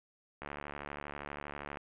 click train, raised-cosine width 0.5 ms, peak -26 dBFS, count 99, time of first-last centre 0.42-1.772 s, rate 72.5 Hz, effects resampled to 8000 Hz + 11-bit

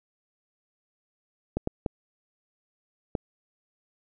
clicks, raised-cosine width 2 ms, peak -13 dBFS, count 4, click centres 1.57 / 1.674 / 1.862 / 3.152 s, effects none

